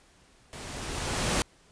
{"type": "noise with level ramp", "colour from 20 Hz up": "pink", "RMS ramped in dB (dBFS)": [-42, -25], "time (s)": [0.53, 1.42], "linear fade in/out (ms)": 0, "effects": ["pink hiss -60 dBFS RMS until 1.71 s", "resampled to 22050 Hz"]}